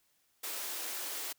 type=high-pass noise; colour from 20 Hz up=white; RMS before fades=-39 dBFS; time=0.43-1.33 s; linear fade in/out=10 ms; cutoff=280 Hz; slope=96 dB/octave; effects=white hiss -73 dBFS RMS until 1.38 s